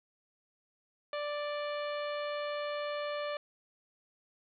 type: harmonic tone with a mistuned harmonic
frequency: 587.3 Hz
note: D5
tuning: in tune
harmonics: 1 / 2 / 3 / 4 / 5 / 6 / 7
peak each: -35 / -41 / -45 / -47 / -49 / -51 / -52 dBFS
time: 1.13-3.37 s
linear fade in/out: 2 ms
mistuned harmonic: 7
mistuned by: +61 cents
effects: none